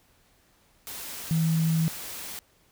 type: tone in noise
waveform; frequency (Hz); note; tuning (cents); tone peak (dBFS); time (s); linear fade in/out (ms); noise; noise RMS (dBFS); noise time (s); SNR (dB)
sine; 162; E3; -30; -21; 1.31-1.88; 0; white; -38; 0.87-2.39; +14
effects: pink hiss -63 dBFS RMS until 2.71 s